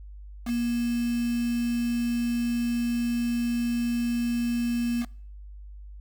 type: tone with quantisation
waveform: sine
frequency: 237.7 Hz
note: A#3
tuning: 34 cents sharp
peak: -24 dBFS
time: 0.45-5.06 s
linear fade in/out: 50 ms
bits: 6
effects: noise-tail reverb RT60 0.6 s tail -25 dB re dry + added 50 Hz sine -40 dBFS peak until 6 s